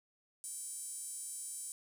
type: tone with high-pass filter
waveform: 5% pulse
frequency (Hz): 784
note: G5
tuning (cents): 0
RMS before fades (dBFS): -44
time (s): 0.44-1.72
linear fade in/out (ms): 0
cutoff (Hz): 8900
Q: 3.4
effects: none